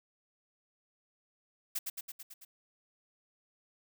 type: noise with echo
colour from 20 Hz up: blue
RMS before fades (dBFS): -34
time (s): 1.75-1.79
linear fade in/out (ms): 10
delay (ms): 110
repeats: 6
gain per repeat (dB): -3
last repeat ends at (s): 2.45
effects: none